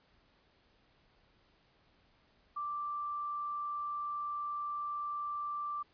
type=tone; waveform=sine; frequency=1174.7 Hz; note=D6; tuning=in tune; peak=-35 dBFS; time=2.56-5.83 s; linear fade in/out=10 ms; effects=pink hiss -69 dBFS RMS until 5.93 s + resampled to 11025 Hz